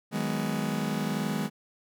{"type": "chord", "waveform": "40% pulse", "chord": "G# minor seventh", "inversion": "second", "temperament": "just", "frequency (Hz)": [155.74, 186.89, 207.7, 249.2], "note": ["D#3", "F#3", "G#3", "B3"], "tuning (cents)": [2, 18, 0, 16], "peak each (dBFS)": [-33, -35, -30, -34], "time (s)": [0.11, 1.5], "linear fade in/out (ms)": 50, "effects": []}